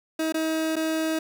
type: tone with dropouts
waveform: 30% pulse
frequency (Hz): 318.5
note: D#4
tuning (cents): +41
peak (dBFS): -21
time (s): 0.19-1.19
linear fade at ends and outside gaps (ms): 5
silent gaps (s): 0.324-0.342 / 0.758-0.764
effects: none